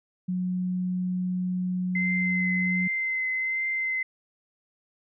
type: tone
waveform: sine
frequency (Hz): 182.2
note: F#3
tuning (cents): -26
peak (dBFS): -25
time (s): 0.28-2.88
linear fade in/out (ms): 10
type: tone with vibrato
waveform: sine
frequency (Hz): 2065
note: C7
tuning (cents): -23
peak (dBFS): -25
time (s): 1.95-4.03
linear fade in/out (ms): 5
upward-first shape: triangle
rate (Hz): 1.3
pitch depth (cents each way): 18
effects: none